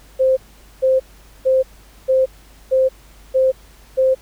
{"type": "tone bursts", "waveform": "sine", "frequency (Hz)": 523.3, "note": "C5", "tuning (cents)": 0, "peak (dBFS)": -11, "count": 7, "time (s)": [0.19, 4.15], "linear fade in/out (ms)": 20, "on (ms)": 180, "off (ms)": 450, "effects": ["added 50 Hz sine -45 dBFS peak until 4.21 s", "pink hiss -49 dBFS RMS until 4.21 s"]}